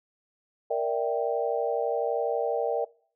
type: chord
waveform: sine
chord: E half-diminished seventh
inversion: second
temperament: equal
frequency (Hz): 466.2 / 587.3 / 659.3 / 784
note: Bb4 / D5 / E5 / G5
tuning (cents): 0 / 0 / 0 / 0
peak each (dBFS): -28 / -30 / -31 / -32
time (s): 0.7-2.85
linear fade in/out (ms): 10
effects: noise-tail reverb RT60 0.5 s tail -23 dB re dry